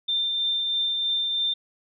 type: tone with tremolo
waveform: sine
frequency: 3586 Hz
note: A7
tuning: 32 cents sharp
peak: -21 dBFS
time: 0.08-1.54 s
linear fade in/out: 10 ms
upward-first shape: triangle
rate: 3.1 Hz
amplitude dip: 30%
effects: none